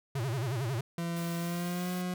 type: tone with vibrato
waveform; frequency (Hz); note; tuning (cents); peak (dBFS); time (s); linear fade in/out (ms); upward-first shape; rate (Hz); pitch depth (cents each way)
square; 124.9; B2; +20; -31; 0.15-0.81; 5; sine; 11; 220
type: tone with pitch glide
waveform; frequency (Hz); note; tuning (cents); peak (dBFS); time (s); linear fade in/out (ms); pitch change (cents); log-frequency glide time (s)
40% pulse; 169.5 to 180.62; E3 to F#3; +49 to -41; -31; 0.98-2.14; 2; +110; 1.38-1.91
type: noise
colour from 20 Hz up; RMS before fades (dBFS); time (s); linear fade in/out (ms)
white; -47; 1.16-2.02; 5
effects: none